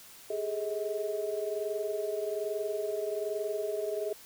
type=tone cluster; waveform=sine; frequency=406.6 / 427.8 / 637 Hz; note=G#4 / A4 / D#5; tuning=-37 / -49 / +41 cents; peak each=-35 / -35 / -35 dBFS; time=0.3-4.13 s; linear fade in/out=5 ms; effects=white hiss -52 dBFS RMS until 4.25 s